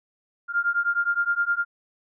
sine beating tone pair, 1396.9 / 1406.6 Hz, F6 / F6, 0 / +12 cents, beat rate 9.7 Hz, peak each -24 dBFS, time 0.48-1.65 s, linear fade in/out 50 ms, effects none

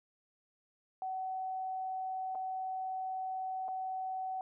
sine tone with dropouts, 754 Hz, F#5, 32 cents sharp, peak -35 dBFS, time 1.02-4.41 s, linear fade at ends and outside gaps 1 ms, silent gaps 2.35-2.354 / 3.682-3.686 s, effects none

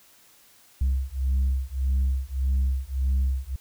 sine beating tone pair, 65.41 / 67.11 Hz, C2 / C2, 0 / +45 cents, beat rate 1.7 Hz, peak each -23 dBFS, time 0.81-3.56 s, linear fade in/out 5 ms, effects tanh soft clip ceiling -18 dBFS + white hiss -56 dBFS RMS until 3.6 s

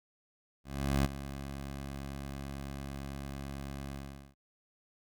15% pulse tone with ADSR envelope, 69 Hz, C#2, 7 cents flat, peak -19 dBFS, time 0.64-4.35 s, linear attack 410 ms, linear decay 16 ms, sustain -14 dB, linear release 430 ms, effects none

